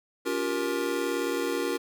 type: chord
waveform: square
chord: G half-diminished seventh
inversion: second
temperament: just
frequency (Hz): 282.2 / 352.8 / 392 / 470.4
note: Db4 / F4 / G4 / Bb4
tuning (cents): +31 / +18 / 0 / +16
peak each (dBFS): -34 / -32 / -35 / -32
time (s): 0.25-1.78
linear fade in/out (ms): 20
effects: none